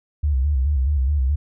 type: tone with vibrato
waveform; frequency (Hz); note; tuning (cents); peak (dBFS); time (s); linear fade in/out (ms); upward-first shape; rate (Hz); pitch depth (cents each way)
sine; 69.3; C#2; 0; -16; 0.23-1.36; 10; square; 4.7; 110
effects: none